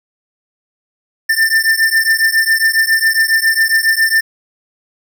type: beating tone pair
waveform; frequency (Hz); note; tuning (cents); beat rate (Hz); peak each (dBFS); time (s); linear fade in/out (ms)
square; 1786 / 1793.3; A6 / A6; +25 / +32; 7.3; -14; 1.29-4.21; 10
effects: 8-bit